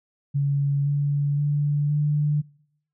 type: tone with pitch steps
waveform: sine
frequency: 141.2 / 143.5 / 145.84 / 148.22 Hz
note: C#3 / D3 / D3 / D3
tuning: +32 / -40 / -12 / +16 cents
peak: -19 dBFS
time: 0.34-2.42 s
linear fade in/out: 20 ms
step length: 520 ms
effects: noise-tail reverb RT60 0.7 s tail -24 dB re dry